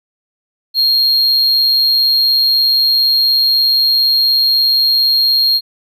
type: tone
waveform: triangle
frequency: 4239 Hz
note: C8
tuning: 22 cents sharp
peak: -8 dBFS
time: 0.74-5.61 s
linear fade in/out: 50 ms
effects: none